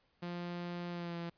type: tone with pitch glide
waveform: sawtooth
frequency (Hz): 174.61 to 170.13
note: F3 to F3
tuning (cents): 0 to -45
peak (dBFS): -35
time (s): 0.22-1.3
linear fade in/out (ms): 10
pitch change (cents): -45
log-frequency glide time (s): 0.9-1.17
effects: pink hiss -74 dBFS RMS until 1.37 s + resampled to 11025 Hz